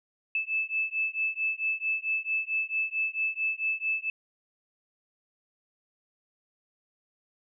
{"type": "beating tone pair", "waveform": "sine", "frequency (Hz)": [2620, 2624.5], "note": ["E7", "E7"], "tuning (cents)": [-11, -8], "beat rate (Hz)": 4.5, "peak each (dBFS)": -30, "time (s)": [0.35, 4.1], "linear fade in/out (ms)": 2, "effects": []}